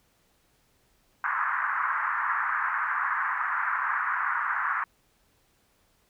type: band-pass noise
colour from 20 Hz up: pink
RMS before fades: -28 dBFS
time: 1.24-4.84 s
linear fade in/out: 2 ms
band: 1000 to 1800 Hz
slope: 48 dB/octave
effects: pink hiss -67 dBFS RMS until 6.09 s

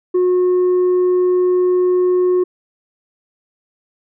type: tone with tanh clipping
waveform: sine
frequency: 362.8 Hz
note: F#4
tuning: 34 cents flat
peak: -12 dBFS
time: 0.14-2.44 s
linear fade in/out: 10 ms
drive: 2 dB
effects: none

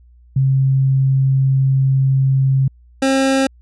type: tone pair in turn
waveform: sine / 25% pulse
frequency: 134.1 / 268.2 Hz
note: C3 / C4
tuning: +43 / +43 cents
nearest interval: octave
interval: 1200 cents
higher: second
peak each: -11 / -9 dBFS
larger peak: second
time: 0.36-2.68 / 3.02-3.47 s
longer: first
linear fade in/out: 5 ms
effects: added 60 Hz sine -44 dBFS peak until 3.61 s + resampled to 22050 Hz

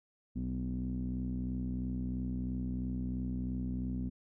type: tone with low-pass filter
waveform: sawtooth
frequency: 63 Hz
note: B1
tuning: 35 cents sharp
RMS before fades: -36 dBFS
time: 0.35-4.1 s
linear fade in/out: 20 ms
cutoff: 230 Hz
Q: 9.8
effects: none

